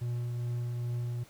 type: tone with tremolo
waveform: triangle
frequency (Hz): 120.4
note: B2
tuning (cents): -44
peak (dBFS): -28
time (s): 0.01-1.24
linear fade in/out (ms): 10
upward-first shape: triangle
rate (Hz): 2.4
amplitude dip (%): 25
effects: pink hiss -58 dBFS RMS until 1.29 s

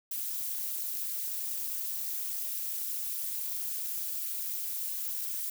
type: noise with amplitude modulation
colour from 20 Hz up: violet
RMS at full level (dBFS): -31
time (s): 0.11-5.5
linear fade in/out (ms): 5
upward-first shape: sine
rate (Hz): 270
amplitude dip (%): 90
effects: none

